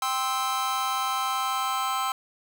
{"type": "chord", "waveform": "45% pulse", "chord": "C major", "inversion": "second", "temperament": "just", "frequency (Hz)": [784.9, 1046.5, 1308.1], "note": ["G5", "C6", "E6"], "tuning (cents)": [2, 0, -14], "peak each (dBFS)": [-31, -29, -29], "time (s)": [0.02, 2.12], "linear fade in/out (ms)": 2, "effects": []}